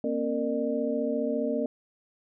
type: tone cluster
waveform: sine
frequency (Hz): 234.8 / 269.6 / 460.6 / 602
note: A#3 / C#4 / A#4 / D5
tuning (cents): +13 / -48 / -21 / +43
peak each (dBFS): -31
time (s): 0.04-1.66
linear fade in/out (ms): 2
effects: none